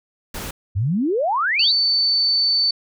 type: noise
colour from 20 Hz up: pink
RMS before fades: -30 dBFS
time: 0.34-0.51 s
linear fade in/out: 5 ms
type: exponential sweep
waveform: sine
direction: up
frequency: 88 to 4435 Hz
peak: -17 dBFS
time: 0.75-1.73 s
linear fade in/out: 20 ms
type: tone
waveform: sine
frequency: 4523 Hz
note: C#8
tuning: 34 cents sharp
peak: -15 dBFS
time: 1.59-2.71 s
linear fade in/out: 5 ms
effects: none